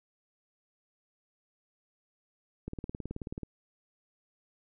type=click train; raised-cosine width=3 ms; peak=-24 dBFS; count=15; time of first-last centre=2.68-3.433 s; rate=18.6 Hz; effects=none